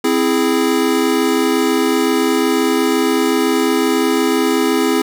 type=chord; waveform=square; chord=C augmented; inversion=none; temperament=equal; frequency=261.6 / 329.6 / 415.3 Hz; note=C4 / E4 / G#4; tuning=0 / 0 / 0 cents; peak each=-18 dBFS; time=0.04-5.02 s; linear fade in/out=5 ms; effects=none